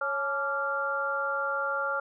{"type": "tone cluster", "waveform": "sine", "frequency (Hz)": [553, 856, 1166, 1387], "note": ["C#5", "A5", "D6", "F6"], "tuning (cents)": [-4, -48, -13, -12], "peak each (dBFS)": [-33, -37, -36, -29], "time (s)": [0.01, 2], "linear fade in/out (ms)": 5, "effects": []}